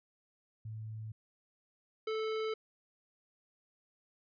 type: tone pair in turn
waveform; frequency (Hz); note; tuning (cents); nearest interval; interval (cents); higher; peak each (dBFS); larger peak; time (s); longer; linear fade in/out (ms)
sine / square; 109.5 / 438; A2 / A4; -8 / -8; 2 octaves; 2400; second; -40 / -34; second; 0.65-1.12 / 2.07-2.54; neither; 5
effects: resampled to 11025 Hz